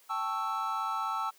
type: chord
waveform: triangle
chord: A dominant seventh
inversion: third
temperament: equal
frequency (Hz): 784 / 880 / 1108.7 / 1318.5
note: G5 / A5 / C#6 / E6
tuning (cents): 0 / 0 / 0 / 0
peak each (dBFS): -37 / -34 / -36 / -31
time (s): 0.09-1.31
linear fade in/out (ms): 20
effects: white hiss -61 dBFS RMS until 1.38 s + high-pass 300 Hz 12 dB/octave